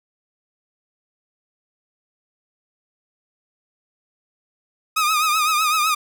sawtooth tone with vibrato, 1245 Hz, D#6, 1 cent sharp, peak -13 dBFS, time 4.96-5.95 s, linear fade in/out 10 ms, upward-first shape triangle, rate 7.9 Hz, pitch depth 84 cents each way, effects none

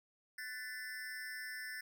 square tone with amplitude modulation, 1760 Hz, A6, in tune, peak -39 dBFS, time 0.38-1.81 s, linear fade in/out 5 ms, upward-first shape sine, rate 259 Hz, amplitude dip 100%, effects none

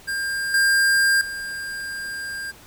square tone with level steps, 1600 Hz, G6, 35 cents sharp, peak -24 / -16 / -29 dBFS, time 0.07-2.52 s, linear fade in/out 20 ms, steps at 0.54 / 1.21 s, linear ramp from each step 2 ms, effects pink hiss -47 dBFS RMS until 2.66 s

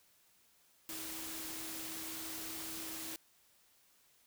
sine tone in noise, 321.2 Hz, E4, 45 cents flat, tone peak -50 dBFS, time 0.89-3.16 s, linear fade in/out 0 ms, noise white, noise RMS -44 dBFS, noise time 0.89-3.16 s, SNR -9 dB, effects white hiss -69 dBFS RMS until 4.26 s

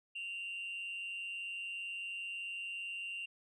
sine tone with amplitude modulation, 2769 Hz, F7, 15 cents flat, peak -35 dBFS, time 0.15-3.26 s, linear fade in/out 10 ms, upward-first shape sine, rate 193 Hz, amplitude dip 60%, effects tanh soft clip ceiling -36 dBFS

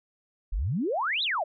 sine exponential two-way sweep, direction up then down, 36.62 to 4073 to 570 Hz, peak -25 dBFS, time 0.52-1.44 s, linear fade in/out 10 ms, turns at 1.23 s, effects none

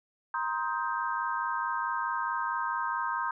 sine chord, C minor seventh, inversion third, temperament just, 941.9 / 1046.5 / 1255.8 / 1569.8 Hz, Bb5 / C6 / Eb6 / G6, +18 / 0 / +16 / +2 cents, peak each -33 / -34 / -35 / -35 dBFS, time 0.34-3.31 s, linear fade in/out 2 ms, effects none

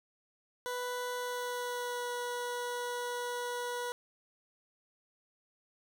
20% pulse tone with pitch glide, 493.9 to 487.1 Hz, B4 to B4, 0 to -24 cents, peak -30 dBFS, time 0.66-3.92 s, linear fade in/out 0 ms, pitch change -24 cents, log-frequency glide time 1.16-2.08 s, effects 11-bit

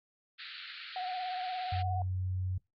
white band-pass noise, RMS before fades -46 dBFS, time 0.38-1.83 s, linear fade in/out 20 ms, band 1300 to 4500 Hz, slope 96 dB/octave
sine tone with vibrato, 736 Hz, F#5, 9 cents flat, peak -34 dBFS, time 0.96-2.02 s, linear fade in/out 2 ms, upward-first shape sine, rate 17 Hz, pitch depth 32 cents each way
sine tone, 92.5 Hz, F#2, in tune, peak -31 dBFS, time 1.72-2.58 s, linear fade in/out 5 ms
effects noise-tail reverb RT60 0.2 s tail -25 dB re dry + Opus 48 kbps

